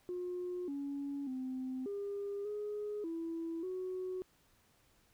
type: tone with pitch steps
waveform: sine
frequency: 358.6 / 281.4 / 258.7 / 402.9 / 417.4 / 330.5 / 370.1 Hz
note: F4 / C#4 / C4 / G4 / G#4 / E4 / F#4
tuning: +46 / +26 / -19 / +48 / +9 / +5 / 0 cents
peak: -36 dBFS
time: 0.09-4.22 s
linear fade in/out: 0 ms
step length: 590 ms
effects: tanh soft clip ceiling -33 dBFS + pink hiss -70 dBFS RMS until 5.13 s